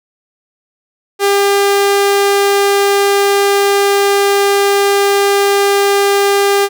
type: tone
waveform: sawtooth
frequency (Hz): 400.3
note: G4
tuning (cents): +36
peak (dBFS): -5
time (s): 1.19-6.69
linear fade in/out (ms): 50
effects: none